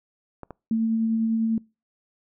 clicks, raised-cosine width 1 ms, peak -23 dBFS, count 2, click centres 0.433 / 0.507 s
sine tone with tremolo, 224.5 Hz, A3, 35 cents sharp, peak -19 dBFS, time 0.71-1.58 s, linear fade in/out 2 ms, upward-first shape triangle, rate 10 Hz, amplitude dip 25%
effects noise-tail reverb RT60 0.3 s tail -26 dB re dry

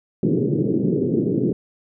white band-pass noise, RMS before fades -20 dBFS, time 0.23-1.53 s, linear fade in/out 2 ms, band 120 to 420 Hz, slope 48 dB/octave, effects none

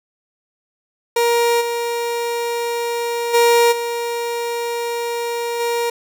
30% pulse tone with level steps, 471.3 Hz, A#4, 19 cents sharp, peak -11 / -17 / -8 / -18 / -15 dBFS, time 1.16-5.9 s, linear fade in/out 5 ms, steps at 1.6 / 3.33 / 3.71 / 5.59 s, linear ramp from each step 20 ms, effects none

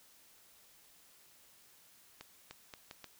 accelerating click train, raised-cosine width 0.2 ms, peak -29 dBFS, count 5, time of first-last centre 2.21-3.043 s, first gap 300 ms, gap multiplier 0.76, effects white hiss -63 dBFS RMS until 3.19 s

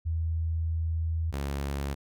sine / sawtooth tone pair in turn, 81.5 / 69.91 Hz, E2 / C#2, -19 / +15 cents, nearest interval minor third, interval 266 cents, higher first, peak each -26 dBFS, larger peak neither, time 0.05-1.32 / 1.32-1.95 s, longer first, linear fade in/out 20 ms, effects none

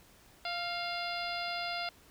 harmonic tone with a mistuned harmonic, 694 Hz, F5, 11 cents flat, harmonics 1 / 2 / 3 / 4 / 5 / 6 / 7, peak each -38 / -41 / -42 / -43 / -45 / -44 / -43 dBFS, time 0.45-1.89 s, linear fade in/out 2 ms, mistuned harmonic 3, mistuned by +37 cents, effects pink hiss -60 dBFS RMS until 2.1 s

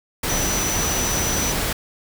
sine tone in noise, 5940 Hz, F#8, 6 cents sharp, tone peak -24 dBFS, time 0.29-1.52 s, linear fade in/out 5 ms, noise pink, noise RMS -23 dBFS, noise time 0.23-1.73 s, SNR -4 dB, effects none

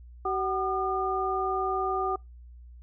sine tone cluster, 380.4 / 753 / 1210 Hz, F#4 / F#5 / D#6, +48 / +30 / -49 cents, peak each -30 dBFS, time 0.25-2.16 s, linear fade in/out 5 ms, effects noise-tail reverb RT60 0.2 s tail -26 dB re dry + added 60 Hz sine -45 dBFS peak until 2.82 s

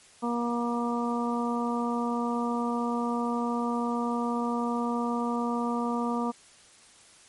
harmonic tone, 237.8 Hz, A#3, 35 cents sharp, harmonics 1 / 2 / 3 / 4 / 5, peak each -28 / -34 / -36 / -34 / -35 dBFS, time 0.22-6.32 s, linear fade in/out 20 ms, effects white hiss -55 dBFS RMS until 7.28 s + MP3 48 kbps

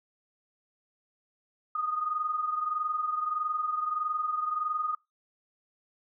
sine tone pair together, 1234.4 / 1256 Hz, D#6 / D#6, -14 / +16 cents, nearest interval unison, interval 30 cents, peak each -29 / -35 dBFS, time 1.75-4.95 s, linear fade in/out 5 ms, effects noise-tail reverb RT60 0.2 s tail -23 dB re dry

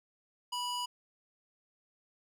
square tone with band-pass filter, 980 Hz, B5, 14 cents flat, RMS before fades -36 dBFS, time 0.52-0.86 s, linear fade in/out 10 ms, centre 4000 Hz, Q 0.57, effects none

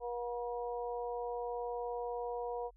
harmonic tone, 240.2 Hz, B3, 48 cents flat, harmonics 2 / 3 / 4, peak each -38 / -42 / -44 dBFS, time 0-2.71 s, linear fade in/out 50 ms, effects added 45 Hz sine -59 dBFS peak until 2.76 s

